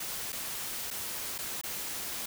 white noise with dropouts, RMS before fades -37 dBFS, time 0-2.26 s, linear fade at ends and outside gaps 5 ms, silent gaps 0.322-0.327 / 0.905-0.91 / 1.381-1.386 / 1.614-1.635 s, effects none

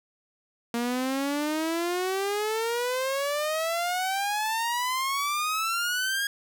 sawtooth exponential sweep, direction up, 233.1 to 1648 Hz, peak -22 dBFS, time 0.74-6.27 s, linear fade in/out 2 ms, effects none

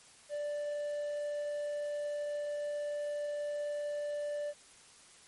triangle tone, 587 Hz, D5, 1 cent flat, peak -32 dBFS, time 0.29-4.54 s, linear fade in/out 50 ms, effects white hiss -58 dBFS RMS until 5.27 s + MP3 48 kbps

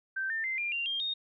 sine tone with pitch steps, 1557 / 1798.9 / 2078 / 2401 / 2774 / 3205 / 3703 Hz, G6 / A6 / C7 / D7 / F7 / G7 / A#7, -12 / +38 / -12 / +38 / -12 / +38 / -12 cents, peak -30 dBFS, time 0.16-1.14 s, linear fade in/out 10 ms, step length 140 ms, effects none

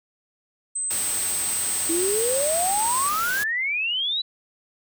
sine tone, 8190 Hz, C9, 38 cents flat, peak -24 dBFS, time 0.75-3.09 s, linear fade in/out 10 ms
white noise, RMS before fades -30 dBFS, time 0.9-3.44 s, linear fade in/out 10 ms
sine exponential sweep, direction up, 320.4 to 4007 Hz, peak -22 dBFS, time 1.89-4.22 s, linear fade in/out 10 ms
effects none

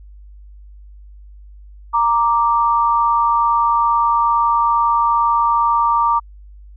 sine tone pair together, 932.4 / 1174.7 Hz, A#5 / D6, 0 / 0 cents, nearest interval major third, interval 400 cents, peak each -15 dBFS, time 1.93-6.2 s, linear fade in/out 20 ms, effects added 50 Hz sine -37 dBFS peak until 6.76 s

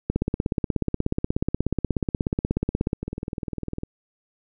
two click trains, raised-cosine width 3 ms, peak -9 / -16 dBFS, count 48 / 17, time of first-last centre 0.1-2.931 / 3.03-3.834 s, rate 16.6 / 19.9 Hz, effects none

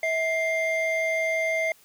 triangle tone pair together, 647 / 2102 Hz, E5 / C7, -32 / +7 cents, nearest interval octave + minor sixth, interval 2039 cents, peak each -23 dBFS, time 0.03-1.72 s, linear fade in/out 2 ms, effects tanh soft clip ceiling -16 dBFS + white hiss -57 dBFS RMS until 1.84 s

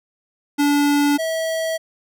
square tone pair in turn, 288.6 / 647.9 Hz, D4 / E5, -30 / -30 cents, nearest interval octave + major second, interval 1400 cents, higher second, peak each -15 / -21 dBFS, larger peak first, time 0.58-1.18 / 1.18-1.78 s, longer neither, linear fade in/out 20 ms, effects none

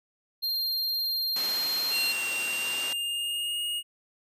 square tone, 4194 Hz, C8, 3 cents sharp, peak -27 dBFS, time 0.42-2.13 s, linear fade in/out 20 ms
white band-pass noise, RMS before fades -38 dBFS, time 1.36-2.93 s, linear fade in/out 2 ms, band 210 to 5900 Hz, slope 12 dB/octave
square tone with pitch glide, 2758 to 2865 Hz, F7 to F7, -22 to +44 cents, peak -29 dBFS, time 1.9-3.83 s, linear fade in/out 50 ms, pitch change +66 cents, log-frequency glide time 2.34-3.63 s
effects resampled to 32000 Hz

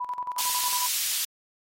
sine tone with tremolo, 987.8 Hz, B5, in tune, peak -27 dBFS, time 0-0.87 s, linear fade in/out 10 ms, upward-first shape square, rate 11 Hz, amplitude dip 70%
pink high-pass noise, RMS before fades -28 dBFS, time 0.38-1.25 s, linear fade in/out 5 ms, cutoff 4000 Hz, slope 12 dB/octave
effects AAC 48 kbps

